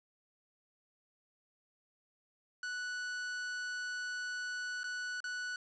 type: tone with dropouts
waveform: 45% pulse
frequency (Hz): 1480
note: F#6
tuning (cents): 0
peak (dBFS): -37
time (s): 2.63-5.56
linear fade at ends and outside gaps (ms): 2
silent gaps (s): 4.833-4.841 / 5.204-5.241
effects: resampled to 16000 Hz + 11-bit

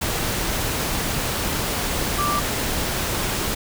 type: tone in noise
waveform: sine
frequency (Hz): 1174.7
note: D6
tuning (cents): 0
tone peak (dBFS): -21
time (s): 2.18-2.4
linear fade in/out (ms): 10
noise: pink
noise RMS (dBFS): -24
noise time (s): 0.01-3.55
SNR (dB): 0
effects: none

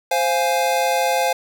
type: chord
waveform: square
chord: F minor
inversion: second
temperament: equal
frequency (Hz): 523.3 / 698.5 / 830.6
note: C5 / F5 / Ab5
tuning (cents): 0 / 0 / 0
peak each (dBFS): -22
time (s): 0.11-1.33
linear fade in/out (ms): 5
effects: none

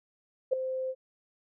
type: tone with ADSR envelope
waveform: sine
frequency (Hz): 520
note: C5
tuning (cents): -11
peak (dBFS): -19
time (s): 0.51-0.95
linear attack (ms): 22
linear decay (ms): 4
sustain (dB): -11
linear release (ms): 51
effects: none

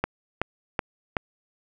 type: click train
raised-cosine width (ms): 0.5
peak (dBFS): -8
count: 4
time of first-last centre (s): 0.04-1.168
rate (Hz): 2.66
effects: none

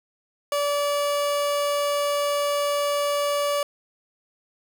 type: tone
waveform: 30% pulse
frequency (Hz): 577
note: D5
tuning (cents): -31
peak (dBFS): -19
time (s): 0.52-3.63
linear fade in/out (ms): 2
effects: none

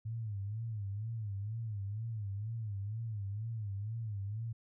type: tone with vibrato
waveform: sine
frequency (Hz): 106.4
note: G#2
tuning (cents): +42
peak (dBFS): -36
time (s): 0.05-4.53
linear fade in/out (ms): 10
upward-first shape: sine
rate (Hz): 2.1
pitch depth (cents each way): 140
effects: none

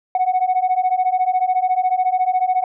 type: beating tone pair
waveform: sine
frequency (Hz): 732 / 746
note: F#5 / F#5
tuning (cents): -19 / +14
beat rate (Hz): 14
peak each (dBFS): -17 / -16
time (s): 0.15-2.64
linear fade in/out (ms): 2
effects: tanh soft clip ceiling -11 dBFS

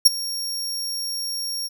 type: tone with ADSR envelope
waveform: sawtooth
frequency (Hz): 5560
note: F8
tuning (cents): -9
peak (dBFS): -3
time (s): 0.05-1.69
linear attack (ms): 13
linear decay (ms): 19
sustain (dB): -20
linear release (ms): 30
effects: none

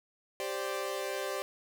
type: chord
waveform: sawtooth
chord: G suspended fourth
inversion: none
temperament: equal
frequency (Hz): 392 / 523.3 / 587.3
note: G4 / C5 / D5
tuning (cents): 0 / 0 / 0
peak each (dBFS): -34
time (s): 0.4-1.42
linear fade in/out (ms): 0
effects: none

